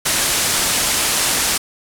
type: low-pass noise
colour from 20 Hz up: white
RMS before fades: -18 dBFS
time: 0.05-1.58 s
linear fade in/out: 10 ms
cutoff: 11000 Hz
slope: 24 dB/octave
effects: none